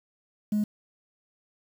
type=tone; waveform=sine; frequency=210 Hz; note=G#3; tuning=19 cents sharp; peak=-21 dBFS; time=0.52-0.64 s; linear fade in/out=5 ms; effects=tanh soft clip ceiling -19 dBFS + 8-bit